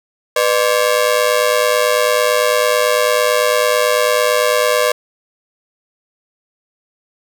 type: ring-modulated tone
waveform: sawtooth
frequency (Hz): 550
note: C#5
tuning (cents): -14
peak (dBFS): -5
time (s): 0.36-4.92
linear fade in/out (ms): 5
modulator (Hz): 54.5
effects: none